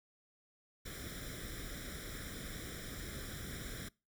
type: noise with comb filter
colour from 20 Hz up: pink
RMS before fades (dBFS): -45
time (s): 0.85-3.89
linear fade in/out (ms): 10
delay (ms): 0.55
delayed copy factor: +0.85
effects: noise-tail reverb RT60 0.3 s tail -25 dB re dry